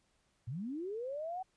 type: linear sweep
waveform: sine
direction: up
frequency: 103.5 to 765 Hz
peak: -37 dBFS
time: 0.47-1.43 s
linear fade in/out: 10 ms
effects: pink hiss -75 dBFS RMS until 1.56 s + resampled to 22050 Hz